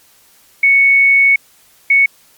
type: tone bursts at uneven times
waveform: sine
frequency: 2217 Hz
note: C#7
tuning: in tune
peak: -6 dBFS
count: 2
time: 0.63-1.36 / 1.9-2.06 s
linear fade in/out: 5 ms
effects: white hiss -49 dBFS RMS until 2.37 s + MP3 96 kbps